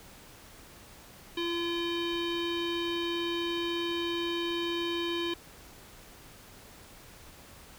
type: tone with low-pass filter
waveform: square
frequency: 341.7 Hz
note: F4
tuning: 38 cents flat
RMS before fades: -32 dBFS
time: 1.37-5.34 s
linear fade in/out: 5 ms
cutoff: 3400 Hz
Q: 9
effects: pink hiss -52 dBFS RMS until 7.78 s